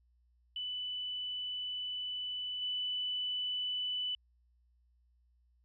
sine tone with level steps, 2987 Hz, F#7, 16 cents sharp, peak -36 / -33 dBFS, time 0.56-4.15 s, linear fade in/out 2 ms, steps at 2.61 s, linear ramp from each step 20 ms, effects added 60 Hz sine -67 dBFS peak until 5.64 s

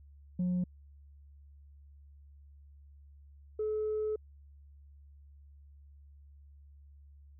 sine tone pair in turn, 179.8 / 429.5 Hz, F#3 / A4, -49 / -42 cents, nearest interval octave + minor third, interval 1507 cents, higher second, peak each -26 / -29 dBFS, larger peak first, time 0.39-0.64 / 3.59-4.16 s, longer second, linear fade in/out 5 ms, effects tanh soft clip ceiling -27 dBFS + added 71 Hz sine -53 dBFS peak until 7.39 s

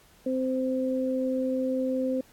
sine tone pair together, 260 / 518.6 Hz, C4 / C5, -11 / -15 cents, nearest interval octave, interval 1196 cents, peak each -27 / -28 dBFS, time 0.26-2.21 s, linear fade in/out 5 ms, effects pink hiss -58 dBFS RMS until 2.32 s + AAC 64 kbps

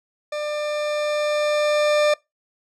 40% pulse tone with level ramp, 597 Hz, D5, 28 cents sharp, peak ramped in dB -24 to -14 dBFS, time 0.32-2.14 s, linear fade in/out 5 ms, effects noise-tail reverb RT60 0.2 s tail -24 dB re dry + low-pass 6000 Hz 12 dB/octave

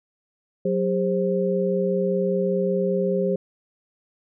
sine tone cluster, 185.4 / 401.9 / 527 Hz, F#3 / G4 / C5, +4 / +43 / +12 cents, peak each -24 dBFS, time 0.65-3.36 s, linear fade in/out 5 ms, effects none

